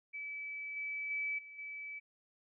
sine tone with level steps, 2300 Hz, D7, 37 cents flat, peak -40 / -37 / -34 / -49 / -42 dBFS, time 0.13-2 s, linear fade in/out 20 ms, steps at 0.76 / 1.1 / 1.38 / 1.58 s, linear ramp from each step 10 ms, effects none

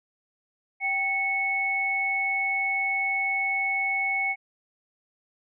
sine tone pair together, 780 / 2206 Hz, G5 / C#7, -9 / -9 cents, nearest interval octave + tritone, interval 1800 cents, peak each -31 / -24 dBFS, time 0.8-4.36 s, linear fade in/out 50 ms, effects none

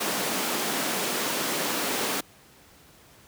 pink high-pass noise, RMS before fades -28 dBFS, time 0-2.21 s, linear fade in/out 10 ms, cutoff 210 Hz, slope 24 dB/octave, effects pink hiss -54 dBFS RMS until 3.27 s + high-pass 60 Hz 12 dB/octave

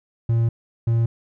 triangle tone bursts at uneven times, 115.5 Hz, A#2, 16 cents flat, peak -14 dBFS, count 2, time 0.29-0.49 / 0.87-1.06 s, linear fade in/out 5 ms, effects none

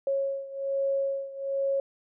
sine beating tone pair, 548 / 549.2 Hz, C#5 / C#5, -20 / -16 cents, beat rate 1.2 Hz, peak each -28 / -31 dBFS, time 0.07-1.8 s, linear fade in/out 2 ms, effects none

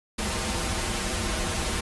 pink noise with comb filter, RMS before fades -28 dBFS, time 0.18-1.81 s, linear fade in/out 10 ms, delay 7.1 ms, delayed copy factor -0.8, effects resampled to 24000 Hz

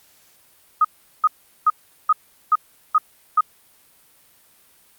sine tone bursts, 1251 Hz, D#6, 9 cents sharp, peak -11 dBFS, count 7, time 0.81-3.409 s, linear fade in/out 5 ms, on 37 ms, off 390 ms, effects white hiss -55 dBFS RMS until 4.98 s + Opus 48 kbps

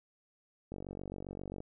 click train, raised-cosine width 2 ms, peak -29 dBFS, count 43, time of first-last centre 0.72-1.604 s, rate 47.5 Hz, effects none

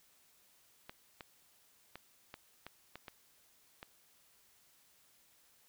clicks, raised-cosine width 0.3 ms, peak -30 dBFS, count 8, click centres 0.895 / 1.208 / 1.956 / 2.341 / 2.666 / 2.956 / 3.082 / 3.829 s, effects white hiss -68 dBFS RMS until 5.68 s

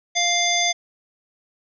harmonic tone, 698.5 Hz, F5, in tune, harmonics 1 / 3 / 5 / 7 / 9, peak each -24 / -23 / -23 / -28 / -24 dBFS, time 0.15-0.73 s, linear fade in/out 20 ms, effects none

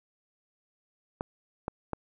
clicks, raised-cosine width 1 ms, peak -17 dBFS, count 3, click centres 1.209 / 1.681 / 1.933 s, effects none

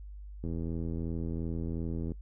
click train, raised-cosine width 3 ms, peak -24 dBFS, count 140, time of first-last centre 0.44-2.119 s, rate 82.8 Hz, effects noise-tail reverb RT60 0.1 s tail -20 dB re dry + added 50 Hz sine -42 dBFS peak until 2.21 s

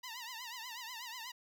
10% pulse tone with vibrato, 954 Hz, A#5, 40 cents sharp, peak -35 dBFS, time 0.03-1.32 s, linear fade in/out 10 ms, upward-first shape triangle, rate 8.2 Hz, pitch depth 150 cents each way, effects none

